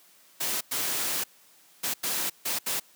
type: noise bursts at uneven times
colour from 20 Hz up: white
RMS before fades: -29 dBFS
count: 6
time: 0.4-0.61 / 0.71-1.24 / 1.83-1.94 / 2.03-2.3 / 2.45-2.59 / 2.66-2.8 s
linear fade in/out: 10 ms
effects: white hiss -58 dBFS RMS until 2.95 s + high-pass 150 Hz 12 dB/octave